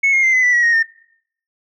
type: tone with pitch steps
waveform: sine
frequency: 2200 / 2141 / 2084 / 2028 / 1973.6 / 1920.8 / 1869.3 / 1819.2 Hz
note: C#7 / C7 / C7 / B6 / B6 / B6 / A#6 / A#6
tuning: -14 / +39 / -7 / +45 / -2 / -49 / +4 / -43 cents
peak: -9 dBFS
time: 0.03-0.83 s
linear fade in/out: 10 ms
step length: 100 ms
effects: noise-tail reverb RT60 0.7 s tail -23 dB re dry + tanh soft clip ceiling -9 dBFS